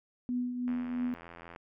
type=tone with tremolo; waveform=sine; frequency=246.9 Hz; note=B3; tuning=in tune; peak=-28 dBFS; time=0.29-1.14 s; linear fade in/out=0 ms; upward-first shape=triangle; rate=3 Hz; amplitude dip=55%
type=click train; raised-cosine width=0.5 ms; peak=-32 dBFS; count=76; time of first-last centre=0.68-1.561 s; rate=85.1 Hz
effects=none